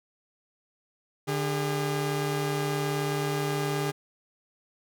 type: tone pair together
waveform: sawtooth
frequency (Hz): 147.8 / 404.5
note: D3 / G#4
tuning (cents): +11 / -46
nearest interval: octave + perfect fourth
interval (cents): 1743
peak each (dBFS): -25 / -26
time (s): 1.27-3.92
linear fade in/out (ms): 20
effects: none